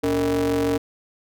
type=ring-modulated tone; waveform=square; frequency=87 Hz; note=F2; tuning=6 cents flat; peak=-17 dBFS; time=0.03-0.78 s; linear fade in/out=10 ms; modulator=371 Hz; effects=none